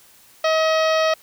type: harmonic tone with a mistuned harmonic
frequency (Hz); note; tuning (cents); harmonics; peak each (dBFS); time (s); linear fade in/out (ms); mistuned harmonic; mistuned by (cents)
636; D#5; +38; 1 / 2 / 3 / 4 / 5 / 6 / 7 / 8 / 9; -17 / -23 / -27 / -29 / -31 / -33 / -34 / -35 / -36; 0.44-1.14; 5; 8; +27
effects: white hiss -51 dBFS RMS until 1.22 s